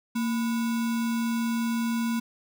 sine tone with sample-and-hold, 230.7 Hz, A#3, 18 cents flat, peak -24 dBFS, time 0.15-2.2 s, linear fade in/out 10 ms, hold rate 1225 Hz, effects none

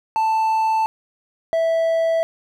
triangle tone pair in turn, 883 / 656.7 Hz, A5 / E5, +6 / -7 cents, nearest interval perfect fourth, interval 513 cents, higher first, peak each -14 dBFS, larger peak neither, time 0.16-0.86 / 1.53-2.23 s, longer neither, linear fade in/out 0 ms, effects none

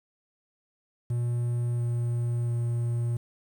triangle tone with pitch steps, 120 / 119.24 / 118.48 Hz, B2 / A#2 / A#2, -49 / +40 / +29 cents, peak -23 dBFS, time 1.1-3.17 s, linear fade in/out 5 ms, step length 690 ms, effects 9-bit

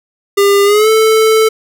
square tone with pitch glide, 401.1 to 439.9 Hz, G4 to A4, +40 to 0 cents, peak -7 dBFS, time 0.37-1.49 s, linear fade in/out 10 ms, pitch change +160 cents, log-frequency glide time 0.64-0.89 s, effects none

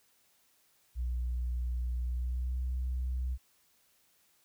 sine tone with pitch glide, 60.8 to 63.13 Hz, B1 to B1, -26 to +39 cents, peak -29 dBFS, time 0.95-3.38 s, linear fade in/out 50 ms, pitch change +65 cents, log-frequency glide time 2.05-2.6 s, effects tanh soft clip ceiling -28 dBFS + white hiss -69 dBFS RMS until 4.44 s

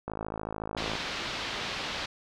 click train, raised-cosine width 1 ms, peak -20 dBFS, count 48, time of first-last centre 0.08-0.954 s, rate 53.8 Hz
white low-pass noise, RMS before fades -35 dBFS, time 0.77-2.06 s, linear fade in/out 5 ms, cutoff 4300 Hz, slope 24 dB/octave
effects none

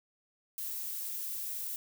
violet noise, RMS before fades -38 dBFS, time 0.58-1.76 s, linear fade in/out 0 ms, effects none

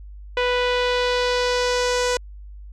sawtooth tone with low-pass filter sweep, 493.9 Hz, B4, in tune, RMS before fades -21 dBFS, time 0.37-2.17 s, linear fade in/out 2 ms, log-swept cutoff 2900 to 7000 Hz, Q 1.8, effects added 50 Hz sine -36 dBFS peak until 2.72 s

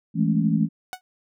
sine chord, A major seventh, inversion second, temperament equal, 164.81 / 207.7 / 220 / 277.2 Hz, E3 / G#3 / A3 / C#4, 0 / 0 / 0 / 0 cents, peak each -22 / -24 / -23 / -27 dBFS, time 0.14-0.69 s, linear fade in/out 50 ms
sawtooth tone with exponential decay, 740 Hz, F#5, in tune, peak -23 dBFS, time 0.93-1.01 s, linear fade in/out 0 ms, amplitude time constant 16 ms
effects none

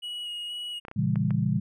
triangle tone with vibrato, 2900 Hz, F#7, 35 cents flat, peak -31 dBFS, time 0.02-0.8 s, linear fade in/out 20 ms, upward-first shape square, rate 2.1 Hz, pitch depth 12 cents each way
clicks, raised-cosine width 0.5 ms, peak -25 dBFS, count 5, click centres 0.851 / 0.883 / 0.914 / 1.158 / 1.307 s
sine chord, A# diminished seventh, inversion none, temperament just, 116.54 / 139.85 / 167.82 / 201.4 Hz, A#2 / C#3 / E3 / G3, 0 / +16 / +31 / +47 cents, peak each -28 dBFS, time 0.96-1.6 s, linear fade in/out 10 ms
effects none

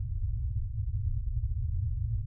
white low-pass noise, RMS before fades -31 dBFS, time 0-2.26 s, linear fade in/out 10 ms, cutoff 120 Hz, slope 96 dB/octave, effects none

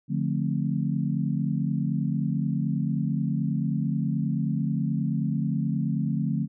sine chord, D minor seventh, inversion none, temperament just, 146.83 / 176.2 / 220.2 / 264.3 Hz, D3 / F3 / A3 / C4, 0 / +16 / +2 / +18 cents, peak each -27 / -29 / -29 / -33 dBFS, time 0.08-6.48 s, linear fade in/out 50 ms, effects none

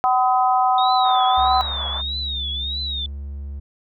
harmonic tone, 253 Hz, B3, 42 cents sharp, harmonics 3 / 4 / 5, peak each -16 / -21 / -22 dBFS, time 0.04-1.61 s, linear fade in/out 0 ms
sine tone with vibrato, 3677 Hz, A#7, 24 cents flat, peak -24 dBFS, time 0.78-3.06 s, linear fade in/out 2 ms, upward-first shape triangle, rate 1.6 Hz, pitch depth 170 cents each way
pink band-pass noise, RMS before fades -33 dBFS, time 1.04-2.02 s, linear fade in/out 20 ms, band 740 to 1300 Hz, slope 24 dB/octave
triangle tone with pitch glide, 69.9 to 70.43 Hz, C#2 to C#2, +15 to +28 cents, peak -26 dBFS, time 1.37-3.6 s, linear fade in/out 10 ms, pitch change +13 cents, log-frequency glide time 2.83-3.06 s
effects none

